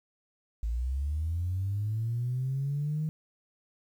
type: linear sweep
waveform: sine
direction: up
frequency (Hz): 53.9 to 157.5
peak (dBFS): -27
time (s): 0.63-3.09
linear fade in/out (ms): 0
effects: tanh soft clip ceiling -23 dBFS + 10-bit